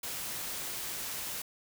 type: noise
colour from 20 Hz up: white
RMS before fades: -38 dBFS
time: 0.03-1.42 s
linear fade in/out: 5 ms
effects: none